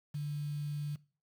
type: tone with quantisation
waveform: sine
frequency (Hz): 146.83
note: D3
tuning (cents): 0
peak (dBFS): -34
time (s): 0.14-0.96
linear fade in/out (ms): 10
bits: 9
effects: noise-tail reverb RT60 0.4 s tail -21 dB re dry